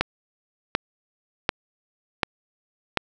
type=click train; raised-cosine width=0.3 ms; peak=-3 dBFS; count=5; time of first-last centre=0.01-2.973 s; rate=1.35 Hz; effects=none